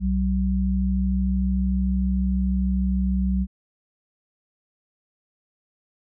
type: tone pair together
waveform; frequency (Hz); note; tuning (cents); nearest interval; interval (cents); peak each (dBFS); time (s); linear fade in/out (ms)
sine; 63.4 / 189.99; B1 / F#3; +46 / +46; octave + perfect fifth; 1900; -22; 0-3.47; 50
effects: none